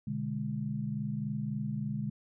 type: chord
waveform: sine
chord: G# diminished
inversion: first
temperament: equal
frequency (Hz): 123.47 / 146.83 / 207.7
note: B2 / D3 / G#3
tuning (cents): 0 / 0 / 0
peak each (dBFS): -38 / -36 / -35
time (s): 0.07-2.1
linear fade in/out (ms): 5
effects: none